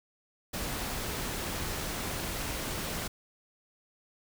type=noise; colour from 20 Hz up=pink; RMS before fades=-35 dBFS; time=0.53-3.08 s; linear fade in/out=10 ms; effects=none